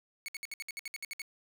sawtooth tone bursts, 2217 Hz, C#7, in tune, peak -34 dBFS, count 12, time 0.26-1.218 s, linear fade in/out 0 ms, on 23 ms, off 62 ms, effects none

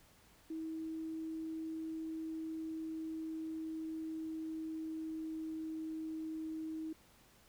sine tone with pitch glide, 320.5 to 317.2 Hz, E4 to D#4, -49 to +33 cents, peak -39 dBFS, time 0.5-6.93 s, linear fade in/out 5 ms, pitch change -18 cents, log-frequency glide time 1.91-6.43 s, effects pink hiss -65 dBFS RMS until 7.48 s

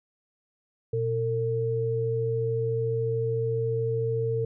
sine tone pair together, 119.7 / 452.3 Hz, A#2 / A4, +46 / +48 cents, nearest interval octave + major seventh, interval 2302 cents, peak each -28 / -26 dBFS, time 0.93-4.45 s, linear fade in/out 5 ms, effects none

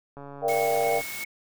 click train, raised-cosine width 1 ms, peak -28 dBFS, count 120, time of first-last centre 0.17-1.014 s, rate 141 Hz
sine chord, G minor seventh, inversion first, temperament equal with one note detuned, 466.2 / 587.3 / 688.4 / 784 Hz, Bb4 / D5 / F5 / G5, 0 / 0 / -25 / 0 cents, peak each -26 / -28 / -27 / -28 dBFS, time 0.41-1.02 s, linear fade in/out 50 ms
white noise, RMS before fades -37 dBFS, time 0.48-1.24 s, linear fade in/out 2 ms
sine tone with tremolo, 2196 Hz, C#7, 17 cents flat, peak -32 dBFS, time 0.49-1.25 s, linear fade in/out 5 ms, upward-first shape square, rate 2.8 Hz, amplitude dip 40%
effects none

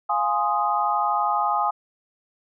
sine chord, F minor seventh, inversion none, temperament equal, 698.5 / 830.6 / 1046.5 / 1244.5 Hz, F5 / Ab5 / C6 / Eb6, 0 / 0 / 0 / 0 cents, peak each -28 / -23 / -28 / -24 dBFS, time 0.09-1.71 s, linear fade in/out 10 ms, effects none

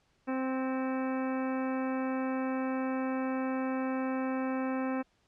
harmonic tone with a mistuned harmonic, 261.6 Hz, C4, in tune, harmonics 1 / 2 / 3 / 4 / 5 / 6 / 7 / 9 / 10, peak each -31 / -37 / -41 / -43 / -45 / -47 / -48 / -50 / -51 dBFS, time 0.27-5.03 s, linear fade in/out 20 ms, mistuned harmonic 9, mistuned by -47 cents, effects pink hiss -71 dBFS RMS until 5.27 s + low-pass 6000 Hz 12 dB/octave

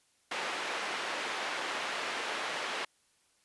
white band-pass noise, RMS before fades -36 dBFS, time 0.31-2.85 s, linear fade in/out 5 ms, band 390 to 2400 Hz, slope 12 dB/octave, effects white hiss -70 dBFS RMS until 3.44 s + resampled to 24000 Hz

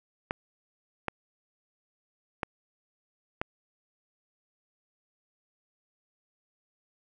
clicks, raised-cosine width 0.5 ms, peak -14 dBFS, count 4, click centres 0.309 / 1.083 / 2.432 / 3.415 s, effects none

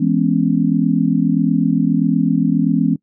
sine chord, C# minor seventh, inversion first, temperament just, 166.31 / 207.9 / 249.5 / 277.2 Hz, E3 / G#3 / B3 / C#4, +16 / +2 / +18 / 0 cents, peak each -18 dBFS, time 0-2.96 s, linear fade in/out 10 ms, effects noise-tail reverb RT60 0.1 s tail -23 dB re dry

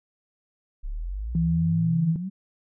sine exponential sweep, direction up, 32.7 to 197.9 Hz, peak -28 dBFS, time 0.83-2.3 s, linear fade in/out 20 ms
sine tone, 165.2 Hz, E3, 4 cents sharp, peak -20 dBFS, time 1.35-2.16 s, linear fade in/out 2 ms
effects none

